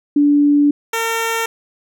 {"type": "tone pair in turn", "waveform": ["sine", "10% pulse"], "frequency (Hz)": [290, 455.2], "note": ["D4", "A#4"], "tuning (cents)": [-22, -41], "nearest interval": "minor sixth", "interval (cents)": 781, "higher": "second", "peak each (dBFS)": -9, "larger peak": "neither", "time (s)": [[0.16, 0.71], [0.93, 1.46]], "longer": "first", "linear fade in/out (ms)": 5, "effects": []}